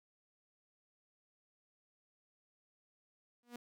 sawtooth tone with exponential growth, 240.8 Hz, B3, 44 cents flat, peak -38 dBFS, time 3.43-3.56 s, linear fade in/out 2 ms, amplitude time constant 28 ms, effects none

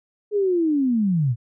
sine linear sweep, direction down, 424.5 to 109 Hz, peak -17 dBFS, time 0.31-1.36 s, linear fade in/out 50 ms, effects none

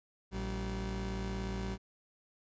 30% pulse tone pair together, 56.9 / 191.4 Hz, A#1 / G3, -41 / -41 cents, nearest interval octave + major sixth, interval 2100 cents, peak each -35 / -36 dBFS, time 0.31-1.78 s, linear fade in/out 50 ms, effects resampled to 16000 Hz

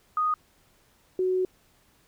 sine tone pair in turn, 1241 / 370.4 Hz, D#6 / F#4, -5 / +2 cents, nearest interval octave + major sixth, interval 2093 cents, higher first, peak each -22 dBFS, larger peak neither, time 0.17-0.34 / 1.19-1.45 s, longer second, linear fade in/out 2 ms, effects pink hiss -63 dBFS RMS until 2.07 s

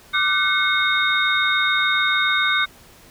sine tone cluster, 1177 / 1410 / 1517 / 2170 / 3700 Hz, D6 / F6 / F#6 / C#7 / A#7, +3 / +16 / +43 / -37 / -14 cents, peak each -24 / -30 / -21 / -22 / -22 dBFS, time 0.13-2.66 s, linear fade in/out 20 ms, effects pink hiss -48 dBFS RMS until 3.1 s

